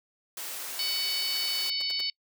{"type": "noise", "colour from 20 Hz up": "white", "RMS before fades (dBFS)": -37, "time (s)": [0.37, 1.7], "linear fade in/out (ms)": 2}
{"type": "harmonic tone", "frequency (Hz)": 747, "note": "F#5", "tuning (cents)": 16, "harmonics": [3, 4, 5, 6, 7], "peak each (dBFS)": [-39, -35, -40, -29, -39], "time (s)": [0.79, 2.1], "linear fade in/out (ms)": 2}
{"type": "noise bursts", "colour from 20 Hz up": "pink", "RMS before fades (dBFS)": -42, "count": 3, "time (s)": [1.8, 2.011], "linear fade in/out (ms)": 5, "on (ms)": 21, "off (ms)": 74}
{"effects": ["noise-tail reverb RT60 0.1 s tail -26 dB re dry", "high-pass 400 Hz 12 dB/octave"]}